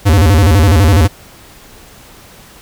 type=tone with vibrato; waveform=square; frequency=88.8 Hz; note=F2; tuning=29 cents sharp; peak=-6 dBFS; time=0.05-1.08 s; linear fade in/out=20 ms; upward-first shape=square; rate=12 Hz; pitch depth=220 cents each way; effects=pink hiss -39 dBFS RMS until 2.61 s